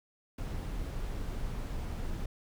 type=noise; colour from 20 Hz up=brown; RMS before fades=-36 dBFS; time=0.38-2.26 s; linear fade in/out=5 ms; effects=none